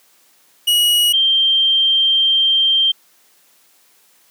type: tone pair in turn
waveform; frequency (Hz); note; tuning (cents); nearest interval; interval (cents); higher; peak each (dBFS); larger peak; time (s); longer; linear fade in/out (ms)
45% pulse / sine; 2905 / 3160; F#7 / G7; -32 / +13; minor second; 145; second; -11; neither; 0.67-1.13 / 1.13-2.92; second; 10
effects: white hiss -54 dBFS RMS until 4.3 s + high-pass 200 Hz 12 dB/octave